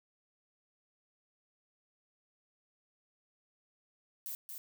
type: noise with echo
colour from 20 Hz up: violet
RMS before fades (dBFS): -41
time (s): 4.26-4.35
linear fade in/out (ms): 0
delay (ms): 230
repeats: 1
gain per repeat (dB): -4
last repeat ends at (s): 4.58
effects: none